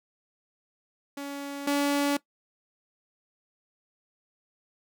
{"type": "tone pair in turn", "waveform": "sawtooth", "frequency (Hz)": [281.8, 285.1], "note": ["C#4", "C#4"], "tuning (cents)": [29, 49], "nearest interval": "unison", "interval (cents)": 20, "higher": "second", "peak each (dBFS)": [-30, -19], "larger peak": "second", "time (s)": [[1.17, 1.67], [1.67, 2.17]], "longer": "neither", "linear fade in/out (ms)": 5, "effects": ["noise-tail reverb RT60 0.1 s tail -19 dB re dry"]}